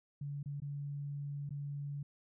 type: tone with dropouts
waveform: sine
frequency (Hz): 143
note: D3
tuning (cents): -46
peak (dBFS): -38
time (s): 0.21-2.03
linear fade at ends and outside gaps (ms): 5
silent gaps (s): 0.43-0.458 / 0.602-0.619 / 1.493-1.506
effects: none